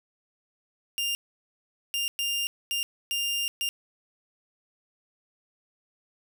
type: tone bursts at uneven times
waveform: sawtooth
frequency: 2800 Hz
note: F7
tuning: 4 cents sharp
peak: -23 dBFS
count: 6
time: 0.98-1.15 / 1.94-2.08 / 2.19-2.47 / 2.71-2.83 / 3.11-3.48 / 3.61-3.69 s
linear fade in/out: 0 ms
effects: none